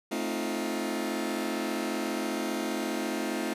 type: chord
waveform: sawtooth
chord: F dominant seventh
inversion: first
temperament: just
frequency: 218.3 / 261.9 / 314.3 / 349.2 Hz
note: A3 / C4 / Eb4 / F4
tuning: -13 / +2 / +18 / 0 cents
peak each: -31 dBFS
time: 0.11-3.54 s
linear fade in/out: 10 ms
effects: resampled to 32000 Hz